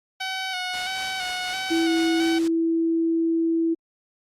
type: tone with vibrato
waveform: 10% pulse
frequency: 745 Hz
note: F#5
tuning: 12 cents sharp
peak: -18 dBFS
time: 0.2-2.39 s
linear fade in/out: 10 ms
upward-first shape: square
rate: 1.5 Hz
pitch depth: 31 cents each way
type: noise with tremolo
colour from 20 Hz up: white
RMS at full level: -34 dBFS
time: 0.73-2.48 s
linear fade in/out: 5 ms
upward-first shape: sine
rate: 4.1 Hz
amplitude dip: 40%
type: tone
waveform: sine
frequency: 329.6 Hz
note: E4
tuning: in tune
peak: -19 dBFS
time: 1.7-3.75 s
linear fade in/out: 20 ms
effects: low-pass 7000 Hz 12 dB/octave + Opus 48 kbps